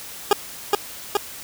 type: tone with echo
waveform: 20% pulse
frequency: 409.6 Hz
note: G#4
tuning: 24 cents flat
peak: -7 dBFS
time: 0.31-0.33 s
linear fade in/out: 2 ms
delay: 420 ms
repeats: 2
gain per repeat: -2 dB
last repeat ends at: 1.17 s
effects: white hiss -37 dBFS RMS until 1.43 s